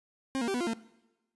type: tone with pitch steps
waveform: 40% pulse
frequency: 267.1 / 234.6 / 390 / 245.8 / 348.3 / 227.3 Hz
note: C4 / A#3 / G4 / B3 / F4 / A#3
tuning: +36 / +11 / -9 / -8 / -5 / -43 cents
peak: -28 dBFS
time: 0.35-0.734 s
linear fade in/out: 0 ms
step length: 64 ms
effects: noise-tail reverb RT60 1.0 s tail -20 dB re dry + resampled to 24000 Hz